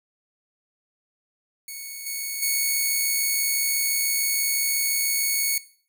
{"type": "tone with level steps", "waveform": "5% pulse", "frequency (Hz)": 2217, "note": "C#7", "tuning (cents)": 0, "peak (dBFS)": [-24, -18, -11], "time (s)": [1.68, 5.58], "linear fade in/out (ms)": 2, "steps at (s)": [2.06, 2.42], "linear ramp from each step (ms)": 5, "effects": ["noise-tail reverb RT60 0.5 s tail -18 dB re dry"]}